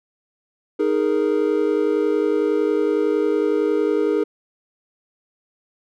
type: chord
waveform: triangle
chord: D# suspended fourth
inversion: none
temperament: equal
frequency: 311.1 / 415.3 / 466.2 Hz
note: D#4 / G#4 / A#4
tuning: 0 / 0 / 0 cents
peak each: -20 / -18 / -20 dBFS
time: 0.79-4.24 s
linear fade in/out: 10 ms
effects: none